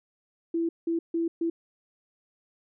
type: tone bursts at uneven times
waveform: sine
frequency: 333.3 Hz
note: E4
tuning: 19 cents sharp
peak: -24 dBFS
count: 4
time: 0.54-0.69 / 0.87-0.99 / 1.14-1.28 / 1.41-1.5 s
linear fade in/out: 5 ms
effects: none